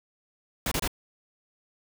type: noise bursts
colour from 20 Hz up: pink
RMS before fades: -28 dBFS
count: 3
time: 0.66-0.877 s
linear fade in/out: 2 ms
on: 55 ms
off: 26 ms
effects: none